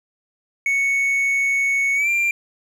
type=tone with pitch glide; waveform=triangle; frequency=2217 to 2376 Hz; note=C#7 to D7; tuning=0 to +20 cents; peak=-15 dBFS; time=0.66-2.31 s; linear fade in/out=2 ms; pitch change=+120 cents; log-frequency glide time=1.95-2.09 s; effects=none